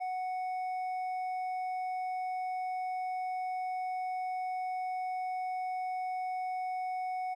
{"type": "tone with hard clipping", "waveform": "sine", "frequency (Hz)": 740, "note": "F#5", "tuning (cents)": 0, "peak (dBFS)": -34, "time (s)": [0, 7.35], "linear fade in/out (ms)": 20, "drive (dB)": 4, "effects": []}